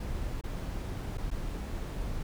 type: noise with dropouts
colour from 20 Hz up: brown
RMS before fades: -35 dBFS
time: 0-2.23 s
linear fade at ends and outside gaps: 5 ms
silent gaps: 0.412-0.437 / 1.174-1.18 / 1.305-1.312 s
effects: none